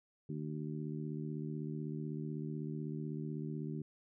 harmonic tone, 76 Hz, D#2, 40 cents flat, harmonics 2 / 3 / 4 / 5, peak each -40 / -44 / -46 / -48 dBFS, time 0.29-3.82 s, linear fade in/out 5 ms, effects none

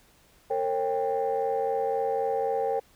sine tone cluster, 457.2 / 541 / 792 Hz, A#4 / C#5 / G5, -34 / -42 / +18 cents, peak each -27 / -29 / -28 dBFS, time 0.5-2.8 s, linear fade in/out 10 ms, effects tanh soft clip ceiling -18 dBFS + pink hiss -60 dBFS RMS until 2.95 s

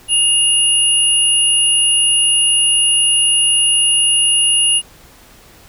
sine tone pair together, 2840 / 10232 Hz, F7 / D#9, +28 / +47 cents, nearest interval octave + minor seventh, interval 2219 cents, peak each -13 dBFS, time 0.08-4.82 s, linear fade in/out 50 ms, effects pink hiss -44 dBFS RMS until 5.68 s

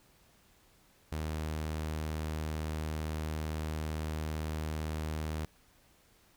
sawtooth tone, 77.78 Hz, D#2, in tune, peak -30 dBFS, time 1.12-5.45 s, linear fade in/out 0 ms, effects pink hiss -65 dBFS RMS until 6.36 s

